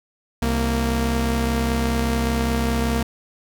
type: tone pair together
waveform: sawtooth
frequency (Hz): 65.1 / 231.5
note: C2 / A#3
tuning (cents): -8 / -12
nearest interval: octave + minor seventh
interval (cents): 2196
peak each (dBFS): -18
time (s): 0.42-3.03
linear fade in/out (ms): 5
effects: none